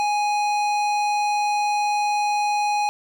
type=tone with hard clipping; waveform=triangle; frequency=830.6 Hz; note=G#5; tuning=in tune; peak=-21 dBFS; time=0-2.89 s; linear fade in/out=0 ms; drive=18 dB; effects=none